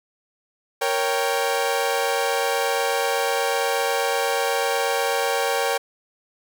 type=chord; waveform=sawtooth; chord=G diminished; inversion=first; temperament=equal; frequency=466.2 / 554.4 / 784 Hz; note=Bb4 / Db5 / G5; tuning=0 / 0 / 0 cents; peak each=-21 dBFS; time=0.81-5.78 s; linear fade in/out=10 ms; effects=none